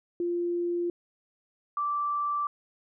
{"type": "tone pair in turn", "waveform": "sine", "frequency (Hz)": [347.4, 1168.5], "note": ["F4", "D6"], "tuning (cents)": [-9, -9], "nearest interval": "octave + major sixth", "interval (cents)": 2100, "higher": "second", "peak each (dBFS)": -26, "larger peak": "neither", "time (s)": [[0.2, 0.9], [1.77, 2.47]], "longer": "neither", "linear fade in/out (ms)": 2, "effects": []}